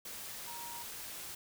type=tone in noise; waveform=sine; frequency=943 Hz; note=A#5; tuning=20 cents sharp; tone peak=-46 dBFS; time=0.47-0.83 s; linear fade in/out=5 ms; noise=white; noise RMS=-45 dBFS; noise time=0.05-1.35 s; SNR=-4 dB; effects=none